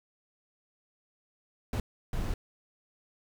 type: noise bursts at uneven times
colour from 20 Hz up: brown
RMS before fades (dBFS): -31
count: 2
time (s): 1.73-1.8 / 2.13-2.34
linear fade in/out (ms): 2
effects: none